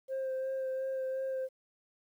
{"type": "tone with vibrato", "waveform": "sine", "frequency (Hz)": 527, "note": "C5", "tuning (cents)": 12, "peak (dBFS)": -30, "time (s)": [0.08, 1.49], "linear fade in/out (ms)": 50, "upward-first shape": "sine", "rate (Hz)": 2.8, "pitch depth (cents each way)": 16, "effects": ["tanh soft clip ceiling -31 dBFS", "11-bit"]}